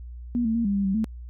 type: tone with pitch steps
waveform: sine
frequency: 240.5 / 223.4 / 232.5 / 200.6 / 198.7 / 192.8 / 220.1 Hz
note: B3 / A3 / A#3 / G3 / G3 / G3 / A3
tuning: -46 / +27 / -4 / +40 / +24 / -28 / +1 cents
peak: -21 dBFS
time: 0.35-1.043 s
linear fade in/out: 0 ms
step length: 99 ms
effects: added 60 Hz sine -36 dBFS peak until 1.29 s